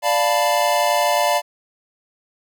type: chord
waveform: square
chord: B half-diminished seventh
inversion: first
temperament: equal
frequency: 587.3 / 698.5 / 880 / 987.8 Hz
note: D5 / F5 / A5 / B5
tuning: 0 / 0 / 0 / 0 cents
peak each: -21 / -21 / -23 / -24 dBFS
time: 0.02-1.42 s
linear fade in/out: 50 ms
effects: none